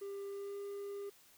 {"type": "tone with pitch glide", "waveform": "triangle", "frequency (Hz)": [397.8, 402], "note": ["G4", "G4"], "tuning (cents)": [25, 44], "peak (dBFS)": -39, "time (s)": [0.01, 1.1], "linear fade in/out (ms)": 10, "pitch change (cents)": 19, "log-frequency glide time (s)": [0.29, 0.58], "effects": ["white hiss -64 dBFS RMS until 1.37 s"]}